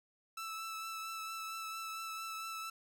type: tone with vibrato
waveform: sawtooth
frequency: 1318.5 Hz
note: E6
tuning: in tune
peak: -37 dBFS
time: 0.37-2.7 s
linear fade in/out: 5 ms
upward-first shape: triangle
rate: 4.4 Hz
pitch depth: 18 cents each way
effects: none